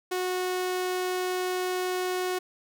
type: tone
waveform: sawtooth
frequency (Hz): 366.2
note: F#4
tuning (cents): -18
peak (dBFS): -23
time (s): 0.11-2.39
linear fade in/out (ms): 10
effects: none